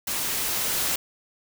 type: noise with level ramp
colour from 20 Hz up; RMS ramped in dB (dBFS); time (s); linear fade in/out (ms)
white; -28 to -25; 0.07-0.96; 5
effects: none